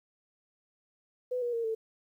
sine tone with pitch steps, 500 / 481 / 462.8 / 445.2 Hz, B4 / B4 / A#4 / A4, +21 / -46 / -13 / +20 cents, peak -29 dBFS, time 1.31-1.75 s, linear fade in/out 10 ms, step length 110 ms, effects 11-bit

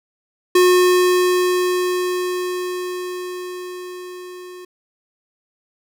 square tone with level ramp, 362 Hz, F#4, 38 cents flat, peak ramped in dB -10 to -35 dBFS, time 0.55-4.65 s, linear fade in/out 5 ms, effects none

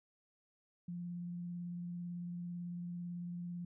sine tone with vibrato, 174.61 Hz, F3, in tune, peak -40 dBFS, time 0.88-3.65 s, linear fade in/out 5 ms, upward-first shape sine, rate 18 Hz, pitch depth 14 cents each way, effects none

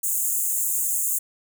pink high-pass noise, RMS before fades -24 dBFS, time 0.03-1.19 s, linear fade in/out 10 ms, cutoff 6700 Hz, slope 96 dB/octave, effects none

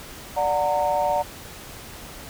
sine chord, D augmented, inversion none, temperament just, 587.3 / 734.2 / 917.7 Hz, D5 / F#5 / A#5, 0 / -14 / -27 cents, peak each -23 dBFS, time 0.36-1.23 s, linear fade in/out 20 ms, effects tanh soft clip ceiling -12 dBFS + pink hiss -40 dBFS RMS until 2.29 s

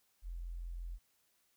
sine tone, 42.94 Hz, F1, 29 cents flat, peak -40 dBFS, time 0.22-0.99 s, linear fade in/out 50 ms, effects white hiss -75 dBFS RMS until 1.56 s

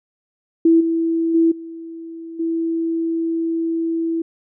sine tone with level steps, 329.6 Hz, E4, in tune, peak -9 / -16 / -11 / -30 / -18 dBFS, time 0.65-4.22 s, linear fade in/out 5 ms, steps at 0.8 / 1.34 / 1.51 / 2.39 s, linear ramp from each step 10 ms, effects none

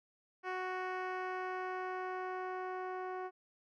10% pulse tone with low-pass filter sweep, 370 Hz, F#4, in tune, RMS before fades -40 dBFS, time 0.43-3.31 s, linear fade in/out 50 ms, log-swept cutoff 2200 to 940 Hz, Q 0.71, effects none

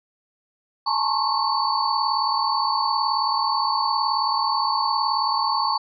sine tone cluster, 856 / 914 / 1068 / 1107 / 4490 Hz, A5 / A#5 / C6 / C#6 / C#8, -48 / -34 / +35 / -3 / +21 cents, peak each -26 dBFS, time 0.86-5.78 s, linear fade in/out 10 ms, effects none

